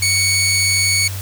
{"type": "tone", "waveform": "15% pulse", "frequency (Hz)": 2229, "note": "C#7", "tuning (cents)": 9, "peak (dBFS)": -7, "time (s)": [0.02, 1.08], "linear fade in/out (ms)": 5, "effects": ["added 96 Hz sine -24 dBFS peak until 1.21 s", "white hiss -32 dBFS RMS until 1.21 s"]}